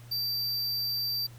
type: tone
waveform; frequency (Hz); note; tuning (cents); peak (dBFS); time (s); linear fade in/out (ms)
square; 4672; D8; -10; -29; 0.11-1.27; 10
effects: added 119 Hz sine -46 dBFS peak until 1.38 s + pink hiss -56 dBFS RMS until 1.38 s

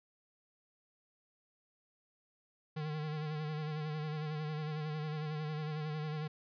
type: tone with vibrato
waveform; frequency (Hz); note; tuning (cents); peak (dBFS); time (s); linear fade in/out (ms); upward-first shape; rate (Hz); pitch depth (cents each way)
square; 153.1; D#3; -28; -37; 2.76-6.28; 10; sine; 11; 43
effects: resampled to 11025 Hz

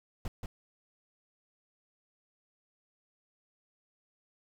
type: noise with echo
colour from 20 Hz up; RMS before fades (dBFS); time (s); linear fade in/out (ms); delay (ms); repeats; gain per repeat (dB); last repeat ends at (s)
brown; -35; 0.25-0.28; 2; 180; 1; -3; 0.46
effects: none

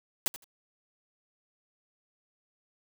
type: noise with echo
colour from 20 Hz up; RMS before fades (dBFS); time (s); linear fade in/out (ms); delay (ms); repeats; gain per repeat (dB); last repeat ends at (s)
white; -27; 0.26-0.28; 0; 81; 2; -15; 0.442
effects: none

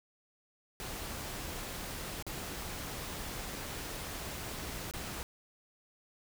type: noise with dropouts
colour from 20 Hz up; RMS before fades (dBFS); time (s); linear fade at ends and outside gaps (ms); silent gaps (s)
pink; -41; 0.8-5.23; 0; 2.225-2.266 / 4.911-4.937
effects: none

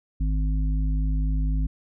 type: harmonic tone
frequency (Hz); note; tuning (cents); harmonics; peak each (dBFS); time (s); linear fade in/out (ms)
52; G#1; +3; 1 / 3 / 5; -21 / -31 / -35; 0.2-1.67; 10
effects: none

